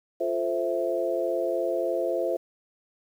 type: chord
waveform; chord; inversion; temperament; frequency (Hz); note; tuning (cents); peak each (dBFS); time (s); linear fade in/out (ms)
sine; F major seventh; none; equal; 349.2 / 440 / 523.3 / 659.3; F4 / A4 / C5 / E5; 0 / 0 / 0 / 0; -30 / -33 / -28 / -29; 0.2-2.37; 10
effects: 9-bit